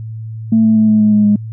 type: tone with pitch steps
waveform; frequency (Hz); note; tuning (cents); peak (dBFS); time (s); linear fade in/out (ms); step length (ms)
sine; 223 / 220.3 / 217.7 / 215 / 212.4 / 209.9 / 207.3; A3 / A3 / A3 / A3 / G#3 / G#3 / G#3; +23 / +2 / -18 / -40 / +39 / +19 / -3; -6; 0.52-1.36; 5; 120
effects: tanh soft clip ceiling -2 dBFS + added 111 Hz sine -23 dBFS peak until 1.52 s